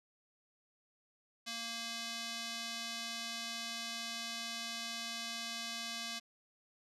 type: tone with band-pass filter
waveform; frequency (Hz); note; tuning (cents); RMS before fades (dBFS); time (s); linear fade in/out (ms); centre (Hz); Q
square; 231.1; A#3; -15; -42; 1.46-6.2; 20; 4400; 1.3
effects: resampled to 32000 Hz + 10-bit